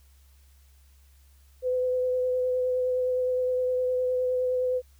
sine tone with vibrato, 505 Hz, B4, 39 cents sharp, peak -23 dBFS, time 1.62-4.82 s, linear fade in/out 50 ms, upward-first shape triangle, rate 9.7 Hz, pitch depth 17 cents each way, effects added 68 Hz sine -54 dBFS peak until 4.99 s + white hiss -65 dBFS RMS until 4.99 s

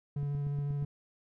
triangle tone with vibrato, 143.1 Hz, D3, 45 cents flat, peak -29 dBFS, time 0.16-0.85 s, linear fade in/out 5 ms, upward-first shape sine, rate 14 Hz, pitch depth 11 cents each way
click train, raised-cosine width 5 ms, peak -31 dBFS, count 6, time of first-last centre 0.23-0.826 s, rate 8.39 Hz
effects none

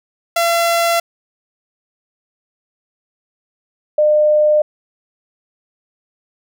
sawtooth / sine tone pair in turn, 679 / 604 Hz, F5 / D5, -49 / +48 cents, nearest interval major second, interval 203 cents, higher first, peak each -9 dBFS, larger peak neither, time 0.36-1 / 3.98-4.62 s, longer neither, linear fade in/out 5 ms, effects none

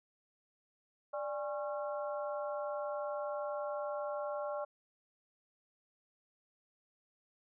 harmonic tone with a mistuned harmonic, 273.2 Hz, C#4, 25 cents flat, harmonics 2 / 3 / 4 / 5, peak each -37 / -44 / -45 / -47 dBFS, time 1.13-4.65 s, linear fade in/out 10 ms, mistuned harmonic 2, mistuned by +130 cents, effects none

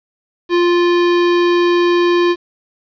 square tone, 349.2 Hz, F4, in tune, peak -11 dBFS, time 0.49-2.36 s, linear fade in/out 50 ms, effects resampled to 11025 Hz + 7-bit

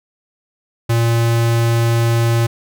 square tone, 116.2 Hz, A#2, 5 cents flat, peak -13 dBFS, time 0.89-2.47 s, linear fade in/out 10 ms, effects none

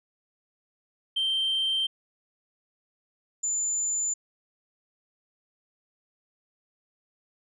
sine tone pair in turn, 3136 / 7069 Hz, G7 / A8, 0 / +7 cents, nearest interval octave + major second, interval 1407 cents, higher second, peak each -22 / -24 dBFS, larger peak first, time 1.16-1.87 / 3.43-4.14 s, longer neither, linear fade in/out 10 ms, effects tanh soft clip ceiling -21 dBFS

